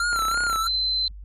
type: tone with vibrato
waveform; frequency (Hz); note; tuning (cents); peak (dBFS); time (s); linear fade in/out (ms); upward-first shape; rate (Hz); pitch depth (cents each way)
square; 1372; F6; -31; -22; 0-0.67; 2; sine; 3; 78
type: click train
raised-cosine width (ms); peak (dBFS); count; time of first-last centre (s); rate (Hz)
0.5; -22; 15; 0.13-0.559; 32.6
type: tone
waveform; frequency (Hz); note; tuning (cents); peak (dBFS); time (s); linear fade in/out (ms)
sine; 4069; C8; -49; -21; 0.67-1.08; 2
effects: added 50 Hz sine -37 dBFS peak until 1.24 s + AAC 32 kbps